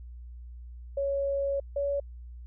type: tone pair in turn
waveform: sine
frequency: 556 / 564.4 Hz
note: C#5 / C#5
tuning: +5 / +31 cents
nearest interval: unison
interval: 26 cents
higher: second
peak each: -26 dBFS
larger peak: neither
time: 0.97-1.6 / 1.76-2 s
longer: first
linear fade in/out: 5 ms
effects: added 60 Hz sine -41 dBFS peak until 2.46 s